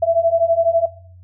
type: beating tone pair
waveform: sine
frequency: 659.3 / 671.3 Hz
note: E5 / E5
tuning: 0 / +31 cents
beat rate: 12 Hz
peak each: -15 / -16 dBFS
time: 0.02-0.86 s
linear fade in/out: 10 ms
effects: noise-tail reverb RT60 0.5 s tail -19 dB re dry + added 90 Hz sine -40 dBFS peak until 1.23 s